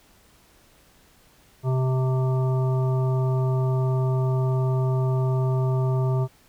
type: harmonic tone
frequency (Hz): 129.9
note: C3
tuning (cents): -12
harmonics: 1 / 3 / 5 / 7 / 9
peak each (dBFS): -20 / -30 / -34 / -37 / -39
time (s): 1.63-6.28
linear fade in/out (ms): 50
effects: pink hiss -57 dBFS RMS until 6.48 s